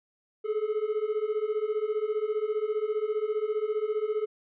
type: beating tone pair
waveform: triangle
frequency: 420 / 435 Hz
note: G#4 / A4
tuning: +19 / -20 cents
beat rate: 15 Hz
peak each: -28 / -27 dBFS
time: 0.44-4.26 s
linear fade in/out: 20 ms
effects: resampled to 8000 Hz